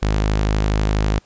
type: tone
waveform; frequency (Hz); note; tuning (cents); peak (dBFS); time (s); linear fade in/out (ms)
sawtooth; 52.2; G#1; +10; -12; 0.02-1.19; 10
effects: pink hiss -55 dBFS RMS until 1.25 s + resampled to 16000 Hz